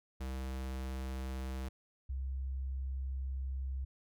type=tone pair in turn; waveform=square / sine; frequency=65.41 / 66.13 Hz; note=C2 / C2; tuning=0 / +19 cents; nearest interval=unison; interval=19 cents; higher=second; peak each=-38 / -35 dBFS; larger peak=second; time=0.2-1.69 / 2.09-3.85 s; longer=second; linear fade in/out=10 ms; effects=none